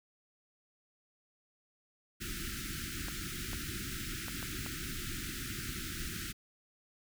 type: band-stop noise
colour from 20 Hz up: pink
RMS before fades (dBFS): -40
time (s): 2.2-6.33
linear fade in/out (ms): 20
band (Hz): 380 to 1300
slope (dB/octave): 96
type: clicks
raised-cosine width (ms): 0.5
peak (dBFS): -28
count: 5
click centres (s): 3.084 / 3.532 / 4.283 / 4.428 / 4.663
effects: none